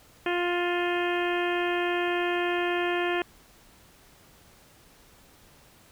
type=harmonic tone with a mistuned harmonic; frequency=351.3 Hz; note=F4; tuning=10 cents sharp; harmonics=1 / 2 / 3 / 4 / 5 / 6 / 7 / 8 / 9; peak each=-27 / -32 / -36 / -37 / -33 / -40 / -36 / -41 / -41 dBFS; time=0.26-3.22 s; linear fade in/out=2 ms; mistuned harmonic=7; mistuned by=+34 cents; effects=pink hiss -56 dBFS RMS until 5.91 s